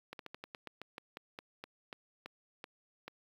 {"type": "slowing click train", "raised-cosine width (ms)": 0.3, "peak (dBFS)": -28, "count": 16, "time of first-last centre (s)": [0.13, 3.08], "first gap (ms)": 62, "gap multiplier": 1.15, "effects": ["high-pass 60 Hz 12 dB/octave", "9-bit"]}